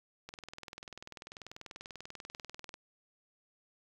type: click train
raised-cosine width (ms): 0.2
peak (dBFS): -28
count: 51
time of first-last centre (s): 0.29-2.741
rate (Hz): 20.4
effects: 10-bit